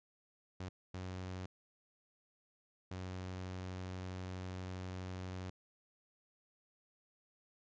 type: tone bursts at uneven times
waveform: sawtooth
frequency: 92.3 Hz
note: F#2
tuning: 4 cents flat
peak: -38 dBFS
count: 3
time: 0.6-0.69 / 0.94-1.46 / 2.91-5.5 s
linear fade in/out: 5 ms
effects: resampled to 16000 Hz